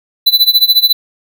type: tone with tremolo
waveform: square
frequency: 3994 Hz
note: B7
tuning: 19 cents sharp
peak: -4 dBFS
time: 0.26-0.93 s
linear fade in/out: 10 ms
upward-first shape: sine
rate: 14 Hz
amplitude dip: 90%
effects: none